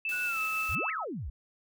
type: tone with tremolo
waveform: sine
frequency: 2637 Hz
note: E7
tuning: in tune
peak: -29 dBFS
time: 0.05-0.9 s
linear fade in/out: 2 ms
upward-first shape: sine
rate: 6 Hz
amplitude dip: 25%
type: noise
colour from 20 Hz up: white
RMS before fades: -45 dBFS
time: 0.09-0.75 s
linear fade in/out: 0 ms
type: tone with pitch glide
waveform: sine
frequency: 1470 to 1287.1 Hz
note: F#6 to E6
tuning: -12 to -42 cents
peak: -34 dBFS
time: 0.11-1.05 s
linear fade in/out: 20 ms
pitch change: -230 cents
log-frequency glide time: 0.25-0.39 s
type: exponential two-way sweep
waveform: sine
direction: up then down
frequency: 51.6 to 2325 to 51.6 Hz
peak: -34 dBFS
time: 0.69-1.3 s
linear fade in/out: 5 ms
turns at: 0.91 s
effects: none